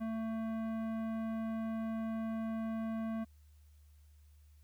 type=tone with tanh clipping; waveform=sine; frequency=223.5 Hz; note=A3; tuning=27 cents sharp; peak=-37 dBFS; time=0-3.25 s; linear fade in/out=20 ms; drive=15 dB; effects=added 74 Hz sine -58 dBFS peak until 4.63 s + white hiss -75 dBFS RMS until 4.63 s